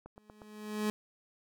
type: click train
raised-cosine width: 1 ms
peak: -34 dBFS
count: 4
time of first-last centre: 0.06-0.418 s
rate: 8.37 Hz
type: tone with exponential growth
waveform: 30% pulse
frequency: 211.9 Hz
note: G#3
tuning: 35 cents sharp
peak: -26 dBFS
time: 0.16-0.9 s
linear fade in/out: 0 ms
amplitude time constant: 160 ms
effects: none